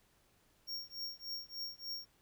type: tone with tremolo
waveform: square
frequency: 5540 Hz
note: F8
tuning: 15 cents flat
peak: -38 dBFS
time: 0.67-2.06 s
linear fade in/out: 20 ms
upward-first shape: triangle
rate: 3.4 Hz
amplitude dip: 100%
effects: pink hiss -71 dBFS RMS until 2.21 s